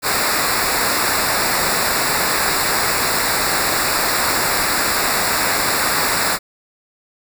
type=noise with comb filter; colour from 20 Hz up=pink; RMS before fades=-18 dBFS; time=0.02-6.39 s; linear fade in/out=50 ms; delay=0.32 ms; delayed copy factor=-0.85; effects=none